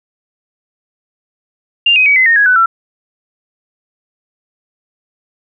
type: tone with pitch steps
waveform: sine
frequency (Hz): 2794 / 2518 / 2269 / 2045 / 1843.4 / 1661.3 / 1497.3 / 1349.4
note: F7 / D#7 / C#7 / C7 / A#6 / G#6 / F#6 / E6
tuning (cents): 0 / +20 / +40 / -40 / -20 / 0 / +20 / +40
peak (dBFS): -6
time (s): 1.86-2.66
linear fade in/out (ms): 5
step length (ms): 100
effects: none